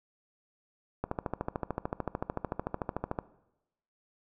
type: click train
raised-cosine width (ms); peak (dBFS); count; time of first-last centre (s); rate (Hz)
1; -17; 30; 1.04-3.188; 13.5
effects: noise-tail reverb RT60 0.9 s tail -18 dB re dry